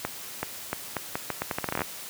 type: accelerating click train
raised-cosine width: 0.5 ms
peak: -12 dBFS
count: 17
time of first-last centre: 0.05-1.818 s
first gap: 380 ms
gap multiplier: 0.79
effects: white hiss -40 dBFS RMS until 2.09 s + high-pass 80 Hz 12 dB/octave